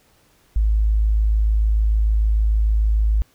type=tone; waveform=sine; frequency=53.4 Hz; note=G#1; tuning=49 cents sharp; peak=-14 dBFS; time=0.56-3.22 s; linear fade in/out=0 ms; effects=pink hiss -58 dBFS RMS until 3.34 s